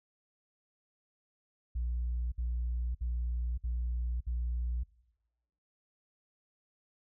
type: tone bursts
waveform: sine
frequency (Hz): 59.7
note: A#1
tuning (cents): +42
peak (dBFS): -29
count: 5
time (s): 1.75-4.836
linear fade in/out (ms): 10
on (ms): 570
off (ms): 59
effects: noise-tail reverb RT60 1.0 s tail -23 dB re dry + tanh soft clip ceiling -28 dBFS